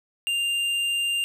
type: tone with hard clipping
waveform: triangle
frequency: 2794 Hz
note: F7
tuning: in tune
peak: -24 dBFS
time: 0.27-1.24 s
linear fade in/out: 0 ms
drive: 11 dB
effects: none